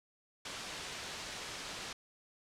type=low-pass noise; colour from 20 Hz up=white; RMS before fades=-44 dBFS; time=0.45-1.93 s; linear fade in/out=5 ms; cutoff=5300 Hz; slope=12 dB/octave; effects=low-pass 10000 Hz 12 dB/octave